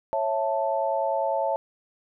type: chord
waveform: sine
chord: A major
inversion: first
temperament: just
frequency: 550 / 660 / 880 Hz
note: C#5 / E5 / A5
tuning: -14 / +2 / 0 cents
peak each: -27 dBFS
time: 0.13-1.56 s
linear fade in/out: 0 ms
effects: none

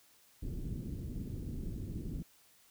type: low-pass noise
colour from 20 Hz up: pink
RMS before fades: -40 dBFS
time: 0.42-2.23 s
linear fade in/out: 10 ms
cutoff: 310 Hz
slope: 24 dB/octave
effects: white hiss -65 dBFS RMS until 2.7 s

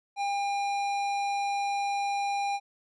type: tone with tanh clipping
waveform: sine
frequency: 803 Hz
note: G5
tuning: 41 cents sharp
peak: -29 dBFS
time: 0.16-2.6 s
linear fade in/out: 50 ms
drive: 16 dB
effects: resampled to 22050 Hz

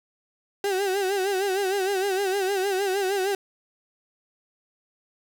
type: tone with vibrato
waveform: 35% pulse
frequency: 388 Hz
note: G4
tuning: 18 cents flat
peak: -21 dBFS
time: 0.64-3.35 s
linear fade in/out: 2 ms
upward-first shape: sine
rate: 6.5 Hz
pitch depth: 86 cents each way
effects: 9-bit

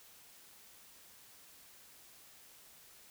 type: silence
effects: white hiss -59 dBFS RMS until 3.1 s

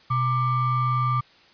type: ring-modulated tone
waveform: triangle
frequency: 529 Hz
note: C5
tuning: 19 cents sharp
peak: -15 dBFS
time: 0.1-1.21 s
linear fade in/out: 10 ms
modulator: 654 Hz
effects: white hiss -54 dBFS RMS until 1.53 s + resampled to 11025 Hz

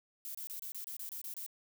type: noise bursts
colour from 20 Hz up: violet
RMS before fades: -43 dBFS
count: 10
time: 0.25-1.463 s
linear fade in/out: 0 ms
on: 97 ms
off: 27 ms
effects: none

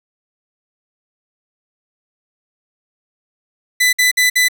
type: tone bursts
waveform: sawtooth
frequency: 1997 Hz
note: B6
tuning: 19 cents sharp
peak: -7 dBFS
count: 4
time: 3.8-4.485 s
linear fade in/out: 10 ms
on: 130 ms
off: 55 ms
effects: none

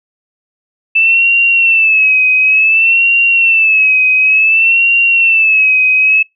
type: tone with vibrato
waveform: sine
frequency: 2637 Hz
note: E7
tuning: in tune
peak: -6 dBFS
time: 0.95-6.23 s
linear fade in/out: 10 ms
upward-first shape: sine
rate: 0.56 Hz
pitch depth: 79 cents each way
effects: noise-tail reverb RT60 0.2 s tail -26 dB re dry

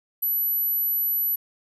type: tone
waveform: sine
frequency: 11840 Hz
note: F#9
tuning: in tune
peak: -21 dBFS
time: 0.22-1.36 s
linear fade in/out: 10 ms
effects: none

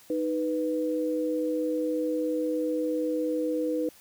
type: tone pair together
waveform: sine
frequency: 310.8 / 493.9 Hz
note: D#4 / B4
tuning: -2 / 0 cents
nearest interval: minor sixth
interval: 802 cents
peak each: -28 dBFS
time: 0.1-3.89 s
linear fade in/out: 2 ms
effects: white hiss -55 dBFS RMS until 4 s

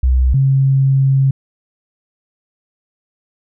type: tone pair in turn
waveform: sine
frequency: 63.8 / 135.19 Hz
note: C2 / C#3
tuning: -43 / -43 cents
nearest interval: octave + minor second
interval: 1300 cents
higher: second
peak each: -9 dBFS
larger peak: neither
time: 0.03-0.34 / 0.34-1.31 s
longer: second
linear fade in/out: 5 ms
effects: none

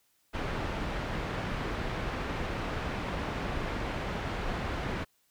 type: low-pass noise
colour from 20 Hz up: pink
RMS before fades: -34 dBFS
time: 0.33-5.05 s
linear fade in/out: 20 ms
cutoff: 2400 Hz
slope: 12 dB/octave
effects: white hiss -71 dBFS RMS until 5.3 s

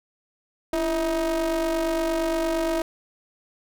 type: ring-modulated tone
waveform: square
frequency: 155.56 Hz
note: D#3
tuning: in tune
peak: -20 dBFS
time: 0.73-2.82 s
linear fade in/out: 2 ms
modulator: 491 Hz
effects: none

